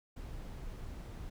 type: noise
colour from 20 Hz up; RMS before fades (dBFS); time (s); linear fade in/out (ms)
brown; -44; 0.16-1.3; 10
effects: none